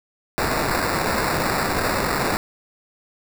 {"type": "noise with sample-and-hold", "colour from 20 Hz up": "white", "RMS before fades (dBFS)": -22, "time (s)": [0.38, 2.37], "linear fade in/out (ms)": 0, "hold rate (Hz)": 3150, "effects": []}